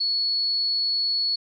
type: tone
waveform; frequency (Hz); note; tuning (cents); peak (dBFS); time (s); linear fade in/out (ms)
sine; 4391; C#8; -17; -21; 0-1.36; 10
effects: none